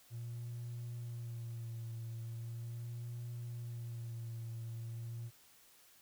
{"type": "tone with vibrato", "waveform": "triangle", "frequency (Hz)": 116.9, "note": "A#2", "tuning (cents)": 5, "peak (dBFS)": -38, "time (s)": [0.1, 5.31], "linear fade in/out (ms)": 50, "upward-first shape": "sine", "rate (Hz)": 0.39, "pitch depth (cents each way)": 36, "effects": ["tanh soft clip ceiling -37 dBFS", "white hiss -64 dBFS RMS until 6.01 s"]}